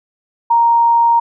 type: tone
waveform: sine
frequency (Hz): 933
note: A#5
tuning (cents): +1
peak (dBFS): -8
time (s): 0.5-1.2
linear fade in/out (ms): 10
effects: none